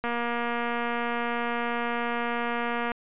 click train, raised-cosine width 0.5 ms, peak -15 dBFS, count 683, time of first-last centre 0.04-2.918 s, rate 237 Hz, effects resampled to 8000 Hz

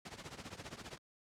pink noise with tremolo, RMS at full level -44 dBFS, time 0.05-0.98 s, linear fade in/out 5 ms, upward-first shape triangle, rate 15 Hz, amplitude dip 90%, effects high-pass 80 Hz 12 dB/octave + low-pass 7000 Hz 12 dB/octave

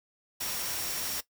sine tone in noise, 5588 Hz, F8, in tune, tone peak -41 dBFS, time 0.4-1.21 s, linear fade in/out 10 ms, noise white, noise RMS -34 dBFS, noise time 0.4-1.21 s, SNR -10 dB, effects noise-tail reverb RT60 0.1 s tail -17 dB re dry

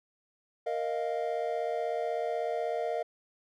triangle chord, Bb suspended fourth, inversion none, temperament equal, 466.2 / 622.3 / 698.5 Hz, Bb4 / Eb5 / F5, 0 / 0 / 0 cents, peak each -32 dBFS, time 0.66-3.03 s, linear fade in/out 10 ms, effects none

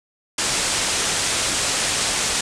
white low-pass noise, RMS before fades -22 dBFS, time 0.38-2.41 s, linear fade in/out 5 ms, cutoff 9200 Hz, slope 48 dB/octave, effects none

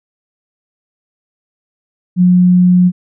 sine tone, 180 Hz, F#3, 47 cents flat, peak -5 dBFS, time 2.16-2.92 s, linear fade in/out 50 ms, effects none

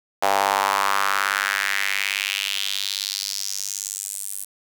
sawtooth tone with high-pass filter sweep, 98.8 Hz, G2, 14 cents sharp, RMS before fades -24 dBFS, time 0.22-4.45 s, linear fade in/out 10 ms, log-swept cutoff 720 to 10000 Hz, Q 3, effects 7-bit

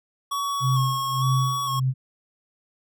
square tone with vibrato, 1108.7 Hz, C#6, in tune, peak -25 dBFS, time 0.31-1.8 s, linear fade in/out 10 ms, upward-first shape square, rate 1.1 Hz, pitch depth 26 cents each way
sine tone with tremolo, 130.6 Hz, C3, 3 cents flat, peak -18 dBFS, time 0.6-1.94 s, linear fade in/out 50 ms, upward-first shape sine, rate 1.7 Hz, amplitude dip 90%
effects none

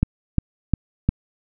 click train, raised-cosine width 5 ms, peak -4 dBFS, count 4, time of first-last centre 0.03-1.09 s, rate 2.83 Hz, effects none

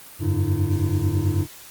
triangle tone cluster, 90.5 / 99.7 / 144.1 / 307.6 / 338.2 Hz, F#2 / G2 / D3 / D#4 / E4, -38 / +30 / -33 / -20 / +44 cents, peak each -22 / -20 / -26 / -27 / -28 dBFS, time 0.19-1.47 s, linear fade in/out 50 ms, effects white hiss -43 dBFS RMS until 1.7 s + Opus 32 kbps

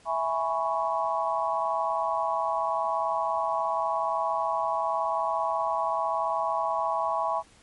sine chord, C# minor seventh, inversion first, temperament equal, 659.3 / 830.6 / 987.8 / 1108.7 Hz, E5 / G#5 / B5 / C#6, 0 / 0 / 0 / 0 cents, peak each -30 dBFS, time 0.05-7.43 s, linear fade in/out 50 ms, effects pink hiss -57 dBFS RMS until 7.62 s + MP3 48 kbps

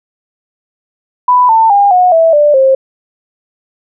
sine tone with pitch steps, 993 / 894.9 / 806.6 / 726.9 / 655.1 / 590.4 / 532.1 Hz, B5 / A5 / G5 / F#5 / E5 / D5 / C5, +9 / +29 / +49 / -31 / -11 / +9 / +29 cents, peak -4 dBFS, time 1.28-2.75 s, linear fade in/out 5 ms, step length 210 ms, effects none

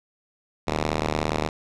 5% pulse ring-modulated tone, 77 Hz, D#2, 17 cents flat, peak -9 dBFS, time 0.67-1.49 s, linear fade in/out 5 ms, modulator 139 Hz, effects low-pass 6000 Hz 12 dB/octave

